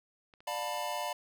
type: clicks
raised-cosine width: 0.3 ms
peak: -40 dBFS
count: 10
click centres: 0.338 / 0.405 / 0.482 / 0.515 / 0.551 / 0.587 / 0.627 / 0.682 / 0.743 / 0.777 s
type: chord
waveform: square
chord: B half-diminished seventh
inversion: first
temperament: just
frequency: 592.7 / 711.2 / 889 / 987.8 Hz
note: D5 / F5 / A5 / B5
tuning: +16 / +31 / +18 / 0 cents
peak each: -40 dBFS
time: 0.47-1.13 s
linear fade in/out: 5 ms
effects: none